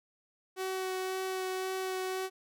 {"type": "tone with vibrato", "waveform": "sawtooth", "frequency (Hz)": 375.6, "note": "F#4", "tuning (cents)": 26, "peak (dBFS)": -29, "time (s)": [0.56, 2.3], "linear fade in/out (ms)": 50, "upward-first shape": "sine", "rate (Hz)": 1.9, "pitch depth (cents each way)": 10, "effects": []}